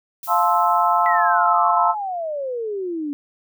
violet noise with exponential decay, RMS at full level -33 dBFS, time 0.23-1.84 s, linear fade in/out 2 ms, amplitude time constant 350 ms
sine chord, F major seventh, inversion none, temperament just, 698.5 / 873.1 / 1047.7 / 1309.6 Hz, F5 / A5 / C6 / E6, 0 / -14 / +2 / -12 cents, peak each -20 dBFS, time 0.27-1.95 s, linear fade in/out 50 ms
sine exponential sweep, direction down, 1989 to 281.3 Hz, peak -23 dBFS, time 1.06-3.13 s, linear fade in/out 0 ms
effects none

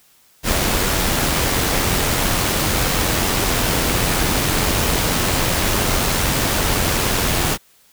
pink noise with amplitude modulation, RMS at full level -17 dBFS, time 0.43-7.58 s, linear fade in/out 50 ms, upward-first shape sine, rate 91.5 Hz, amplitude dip 30%, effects white hiss -54 dBFS RMS until 7.92 s

